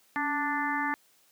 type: harmonic tone with a mistuned harmonic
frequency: 293.7 Hz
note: D4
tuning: in tune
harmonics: 1 / 3 / 4 / 5 / 6 / 7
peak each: -34 / -32 / -35 / -39 / -32 / -38 dBFS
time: 0.16-0.94 s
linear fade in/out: 0 ms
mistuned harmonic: 1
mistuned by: -72 cents
effects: white hiss -64 dBFS RMS until 1.31 s + high-pass 150 Hz 12 dB/octave

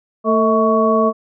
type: harmonic tone with a mistuned harmonic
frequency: 223.6 Hz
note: A3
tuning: 28 cents sharp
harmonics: 1 / 2 / 3 / 5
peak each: -17 / -17 / -17 / -17 dBFS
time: 0.24-1.13 s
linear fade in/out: 50 ms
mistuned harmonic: 3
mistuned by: -69 cents
effects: none

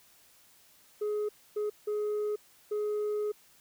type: tone bursts at uneven times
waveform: sine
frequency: 420 Hz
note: G#4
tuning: 19 cents sharp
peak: -26 dBFS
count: 4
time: 1.01-1.29 / 1.56-1.7 / 1.87-2.36 / 2.71-3.32 s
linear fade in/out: 10 ms
effects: tanh soft clip ceiling -28 dBFS + white hiss -61 dBFS RMS until 3.6 s

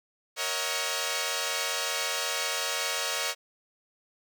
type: chord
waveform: 5% pulse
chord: D# minor seventh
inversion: second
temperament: equal with one note detuned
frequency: 466.2 / 554.4 / 636.8 / 740 Hz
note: A#4 / C#5 / D#5 / F#5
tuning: 0 / 0 / +40 / 0 cents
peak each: -23 / -21 / -22 / -25 dBFS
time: 0.36-3.35 s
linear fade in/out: 50 ms
effects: none

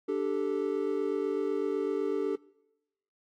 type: chord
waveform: triangle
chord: D suspended fourth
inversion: none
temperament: equal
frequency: 293.7 / 392 / 440 Hz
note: D4 / G4 / A4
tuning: 0 / 0 / 0 cents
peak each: -32 / -29 / -30 dBFS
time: 0.08-2.36 s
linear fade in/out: 10 ms
effects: noise-tail reverb RT60 0.9 s tail -23 dB re dry + AAC 48 kbps

